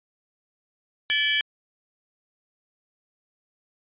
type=tone cluster; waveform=sine; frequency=1736 / 2313 / 3010 / 3257 Hz; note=A6 / D7 / F#7 / G#7; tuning=-24 / -27 / +29 / -34 cents; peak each=-26 dBFS; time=1.1-1.41 s; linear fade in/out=0 ms; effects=resampled to 8000 Hz